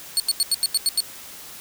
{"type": "tone bursts", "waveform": "25% pulse", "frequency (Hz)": 4387, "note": "C#8", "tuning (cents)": -19, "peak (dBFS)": -12, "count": 8, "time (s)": [0.17, 1.004], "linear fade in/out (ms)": 0, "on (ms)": 29, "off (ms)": 86, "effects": ["white hiss -40 dBFS RMS until 1.6 s"]}